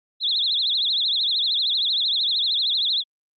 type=tone with vibrato; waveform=sine; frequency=3729 Hz; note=A#7; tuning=in tune; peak=-19 dBFS; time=0.2-3.04 s; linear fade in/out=50 ms; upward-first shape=triangle; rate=13 Hz; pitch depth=240 cents each way; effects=Opus 48 kbps